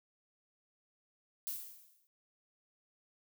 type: noise with exponential decay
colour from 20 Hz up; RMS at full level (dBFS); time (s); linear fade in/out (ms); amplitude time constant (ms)
violet; -37; 1.47-2.07; 0; 130
effects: none